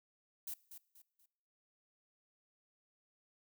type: noise with echo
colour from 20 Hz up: violet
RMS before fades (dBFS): -43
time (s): 0.47-0.54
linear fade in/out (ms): 5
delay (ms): 240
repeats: 3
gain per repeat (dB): -9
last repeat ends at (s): 1.26
effects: noise-tail reverb RT60 0.9 s tail -22 dB re dry